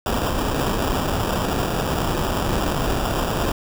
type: noise with sample-and-hold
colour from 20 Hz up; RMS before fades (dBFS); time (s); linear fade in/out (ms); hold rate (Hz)
pink; -22; 0.06-3.52; 2; 2100
effects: none